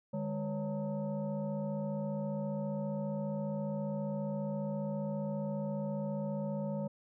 sine tone with frequency modulation, 204.9 Hz, G#3, 23 cents flat, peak -33 dBFS, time 0.13-6.88 s, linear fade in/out 10 ms, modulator 355 Hz, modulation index 1.2, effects none

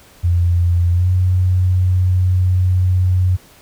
sine tone with pitch glide, 87 to 91.59 Hz, F2 to F#2, -6 to -17 cents, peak -11 dBFS, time 0.23-3.37 s, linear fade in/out 20 ms, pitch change +89 cents, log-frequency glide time 0.92-1.1 s, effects pink hiss -46 dBFS RMS until 3.61 s

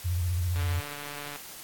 sine tone with vibrato, 88 Hz, F2, 14 cents sharp, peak -25 dBFS, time 0.04-0.81 s, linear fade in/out 20 ms, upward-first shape triangle, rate 15 Hz, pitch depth 110 cents each way
click train, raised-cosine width 0.3 ms, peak -23 dBFS, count 117, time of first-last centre 0.56-1.36 s, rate 145 Hz
effects white hiss -44 dBFS RMS until 1.63 s + AAC 64 kbps

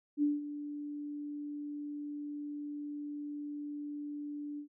sine tone with ADSR envelope, 292.7 Hz, D4, 6 cents flat, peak -25 dBFS, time 0.17-4.68 s, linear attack 56 ms, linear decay 180 ms, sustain -13 dB, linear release 95 ms, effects none

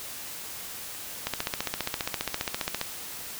click train, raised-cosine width 0.2 ms, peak -10 dBFS, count 24, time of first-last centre 1.27-2.814 s, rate 14.9 Hz, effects white hiss -39 dBFS RMS until 3.39 s

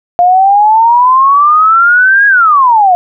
sine exponential two-way sweep, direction up then down, 698.5 to 1661.2 to 698.5 Hz, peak -3 dBFS, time 0.19-2.95 s, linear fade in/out 0 ms, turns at 2.27 s, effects none

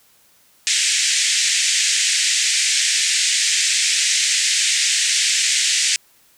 white band-pass noise, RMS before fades -18 dBFS, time 0.67-5.96 s, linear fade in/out 0 ms, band 1800 to 8300 Hz, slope 48 dB/octave, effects white hiss -55 dBFS RMS until 6.37 s

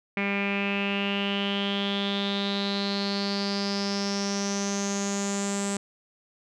sawtooth tone with low-pass filter sweep, 199.7 Hz, G3, 32 cents sharp, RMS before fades -28 dBFS, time 0.17-5.77 s, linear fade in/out 2 ms, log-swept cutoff 2300 to 7800 Hz, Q 8.2, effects none

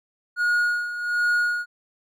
triangle tone with tremolo, 1442 Hz, F#6, 45 cents flat, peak -16 dBFS, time 0.36-1.66 s, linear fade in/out 50 ms, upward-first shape sine, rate 1.3 Hz, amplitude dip 70%, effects none

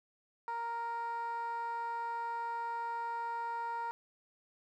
15% pulse tone with band-pass filter, 466.2 Hz, A#4, in tune, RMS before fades -38 dBFS, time 0.48-3.91 s, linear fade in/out 0 ms, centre 990 Hz, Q 4, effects none

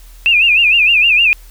sine tone with vibrato, 2602 Hz, E7, 23 cents flat, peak -7 dBFS, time 0.26-1.33 s, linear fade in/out 0 ms, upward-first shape sine, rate 6.5 Hz, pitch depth 140 cents each way, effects added 40 Hz sine -35 dBFS peak until 1.5 s + white hiss -46 dBFS RMS until 1.5 s

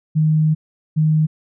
sine tone pair in turn, 155.56 / 155.56 Hz, D#3 / D#3, 0 / 0 cents, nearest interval unison, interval 0 cents, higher neither, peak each -12 dBFS, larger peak neither, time 0.15-0.55 / 0.96-1.27 s, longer first, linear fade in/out 20 ms, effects none

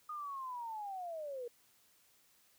sine linear sweep, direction down, 1239 to 466.7 Hz, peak -40 dBFS, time 0.09-1.48 s, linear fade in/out 5 ms, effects white hiss -69 dBFS RMS until 2.58 s

